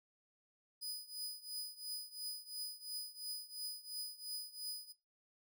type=tone with tremolo; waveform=sawtooth; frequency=4978 Hz; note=D#8; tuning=in tune; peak=-36 dBFS; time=0.81-4.93 s; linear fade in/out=20 ms; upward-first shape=triangle; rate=2.9 Hz; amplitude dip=90%; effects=noise-tail reverb RT60 0.2 s tail -17 dB re dry